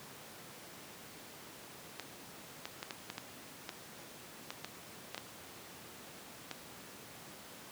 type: clicks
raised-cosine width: 0.2 ms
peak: -22 dBFS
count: 12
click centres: 1.997 / 2.655 / 2.829 / 2.908 / 3.101 / 3.181 / 3.692 / 4.505 / 4.646 / 5.146 / 5.179 / 6.513 s
effects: pink hiss -51 dBFS RMS until 7.71 s + high-pass 150 Hz 12 dB/octave